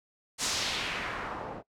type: noise with low-pass filter sweep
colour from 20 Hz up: white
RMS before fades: -34 dBFS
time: 0.38-1.63 s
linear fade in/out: 50 ms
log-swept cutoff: 7600 to 600 Hz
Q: 1.5
effects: noise-tail reverb RT60 0.1 s tail -20 dB re dry